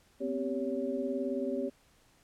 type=tone cluster; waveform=sine; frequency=246.6 / 265.3 / 393 / 563 Hz; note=B3 / C4 / G4 / C#5; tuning=-2 / +24 / +4 / +27 cents; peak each=-38 / -35 / -36 / -36 dBFS; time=0.2-1.7 s; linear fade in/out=20 ms; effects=pink hiss -65 dBFS RMS until 2.23 s + low-pass 12000 Hz 12 dB/octave